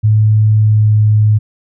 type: tone with pitch glide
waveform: sine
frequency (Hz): 107.6 to 106.73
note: A2 to G#2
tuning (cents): -38 to +48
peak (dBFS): -6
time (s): 0.03-1.39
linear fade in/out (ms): 20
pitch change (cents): -14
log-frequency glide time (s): 0.57-0.96
effects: none